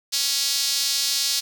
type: tone with high-pass filter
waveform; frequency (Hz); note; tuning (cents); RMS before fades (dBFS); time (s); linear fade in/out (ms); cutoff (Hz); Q
sawtooth; 277.2; C#4; 0; -23; 0.12-1.41; 20; 4600; 2.4
effects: 8-bit